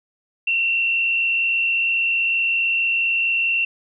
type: tone with frequency modulation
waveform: sine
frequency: 2721 Hz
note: F7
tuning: 46 cents flat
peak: -17 dBFS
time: 0.47-3.65 s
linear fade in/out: 5 ms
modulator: 64.4 Hz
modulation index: 0.8
effects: none